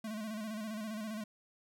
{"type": "tone with vibrato", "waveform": "square", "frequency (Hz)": 216, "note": "A3", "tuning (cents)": -32, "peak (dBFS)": -39, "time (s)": [0.04, 1.24], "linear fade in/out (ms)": 5, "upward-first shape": "square", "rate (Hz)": 15, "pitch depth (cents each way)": 51, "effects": []}